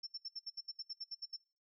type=tone bursts; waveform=sine; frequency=5380 Hz; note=E8; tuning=34 cents sharp; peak=-40 dBFS; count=13; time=0.03-1.366 s; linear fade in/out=10 ms; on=40 ms; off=68 ms; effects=noise-tail reverb RT60 0.4 s tail -24 dB re dry